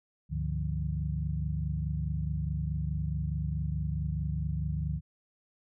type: tone cluster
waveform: sine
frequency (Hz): 72.1 / 101.8 / 148.7 / 173.4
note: D2 / G#2 / D3 / F3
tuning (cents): -31 / -34 / +22 / -12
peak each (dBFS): -33 / -38 / -33 / -38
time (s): 0.29-5.01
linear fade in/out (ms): 50
effects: none